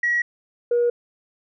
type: tone pair in turn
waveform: sine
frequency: 1915 / 478.8 Hz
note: A#6 / A#4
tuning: +46 / +46 cents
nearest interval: 2 octaves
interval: 2400 cents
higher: first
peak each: -17 / -15 dBFS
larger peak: second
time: 0.03-0.22 / 0.71-0.9 s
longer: neither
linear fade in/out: 5 ms
effects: tanh soft clip ceiling -13 dBFS